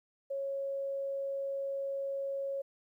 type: tone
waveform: sine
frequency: 550 Hz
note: C#5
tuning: 14 cents flat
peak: -33 dBFS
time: 0.3-2.62 s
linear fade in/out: 10 ms
effects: 12-bit